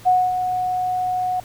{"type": "tone with ADSR envelope", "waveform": "sine", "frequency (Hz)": 733, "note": "F#5", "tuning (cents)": -16, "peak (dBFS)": -11, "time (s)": [0.05, 1.4], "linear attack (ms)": 26, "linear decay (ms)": 240, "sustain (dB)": -8, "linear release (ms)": 3, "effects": ["added 113 Hz sine -44 dBFS peak until 1.44 s", "pink hiss -45 dBFS RMS until 1.44 s"]}